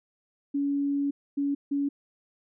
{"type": "tone bursts at uneven times", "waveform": "sine", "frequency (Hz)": 282.4, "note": "C#4", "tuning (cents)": 32, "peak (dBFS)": -24, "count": 3, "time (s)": [[0.54, 1.11], [1.37, 1.55], [1.71, 1.89]], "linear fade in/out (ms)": 10, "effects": []}